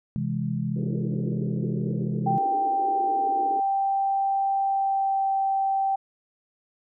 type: chord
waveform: sine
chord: C augmented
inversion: none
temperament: equal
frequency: 130.81 / 164.81 / 207.7 Hz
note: C3 / E3 / G#3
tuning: 0 / 0 / 0 cents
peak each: -29 dBFS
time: 0.16-2.38 s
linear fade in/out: 0 ms
type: band-pass noise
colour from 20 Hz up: pink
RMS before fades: -36 dBFS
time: 0.76-3.6 s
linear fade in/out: 5 ms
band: 310 to 450 Hz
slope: 48 dB/octave
type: tone with pitch glide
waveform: sine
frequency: 784 to 779 Hz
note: G5 to G5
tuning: 0 to -11 cents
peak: -21 dBFS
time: 2.26-5.96 s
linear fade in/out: 10 ms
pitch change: -11 cents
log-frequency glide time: 4.62-5.29 s
effects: none